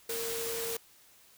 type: tone in noise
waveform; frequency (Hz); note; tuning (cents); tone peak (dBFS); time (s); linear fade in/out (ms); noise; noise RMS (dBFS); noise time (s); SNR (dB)
sine; 460; A#4; -23; -36; 0.09-0.77; 5; white; -37; 0.09-0.77; -2
effects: white hiss -60 dBFS RMS until 1.37 s